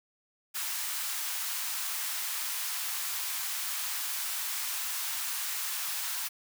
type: high-pass noise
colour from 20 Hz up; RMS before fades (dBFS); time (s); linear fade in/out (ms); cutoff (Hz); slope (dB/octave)
white; -34; 0.54-6.29; 20; 870; 24
effects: none